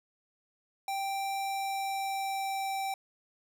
square tone with pitch glide, 784 to 778.1 Hz, G5 to G5, 0 to -13 cents, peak -32 dBFS, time 0.88-2.94 s, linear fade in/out 2 ms, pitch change -13 cents, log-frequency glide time 1.39-2.77 s, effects none

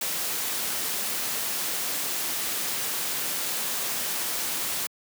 white noise, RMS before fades -29 dBFS, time 0.01-4.87 s, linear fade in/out 5 ms, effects high-pass 150 Hz 12 dB/octave

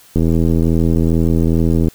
click train, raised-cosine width 3 ms, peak -3 dBFS, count 143, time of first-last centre 0.16-1.883 s, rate 82.4 Hz, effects white hiss -46 dBFS RMS until 1.94 s

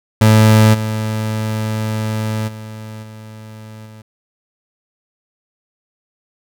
30% pulse tone with level steps, 109 Hz, A2, 16 cents flat, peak -4 / -15 / -26 / -30 / -33 dBFS, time 0.21-4.02 s, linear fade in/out 5 ms, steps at 0.73 / 2.47 / 3.02 / 3.85 s, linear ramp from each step 20 ms, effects none

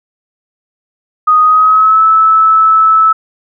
sine tone with pitch glide, 1244.5 to 1306.4 Hz, D#6 to E6, 0 to -16 cents, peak -4 dBFS, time 1.27-3.13 s, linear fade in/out 10 ms, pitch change +84 cents, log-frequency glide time 1.42-2.02 s, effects none

